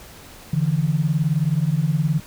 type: beating tone pair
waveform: sine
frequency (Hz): 144.5 / 163.5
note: D3 / E3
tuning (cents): -28 / -14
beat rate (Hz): 19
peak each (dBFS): -20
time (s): 0.53-2.2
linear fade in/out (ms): 5
effects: pink hiss -43 dBFS RMS until 2.26 s